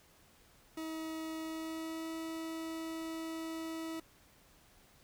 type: tone with pitch glide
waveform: 40% pulse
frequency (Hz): 319.6 to 324.1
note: D#4 to E4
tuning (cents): +47 to -29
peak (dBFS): -38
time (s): 0.77-4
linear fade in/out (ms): 5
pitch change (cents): +24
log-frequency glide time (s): 1.42-2.13
effects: pink hiss -64 dBFS RMS until 5.03 s